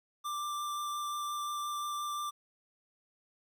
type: tone with vibrato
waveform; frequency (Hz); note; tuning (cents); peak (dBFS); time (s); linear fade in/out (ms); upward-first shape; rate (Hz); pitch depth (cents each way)
square; 1181; D6; +9; -35; 0.24-2.31; 20; triangle; 5.7; 10
effects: 12-bit